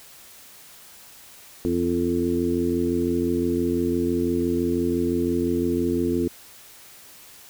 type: harmonic tone with a mistuned harmonic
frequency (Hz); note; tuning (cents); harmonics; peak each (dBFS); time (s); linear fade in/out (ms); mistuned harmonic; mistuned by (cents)
85.9; F2; -28; 1 / 2 / 3 / 4 / 5; -32 / -32 / -24 / -24 / -29; 1.65-6.28; 0; 5; +31
effects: white hiss -47 dBFS RMS until 7.49 s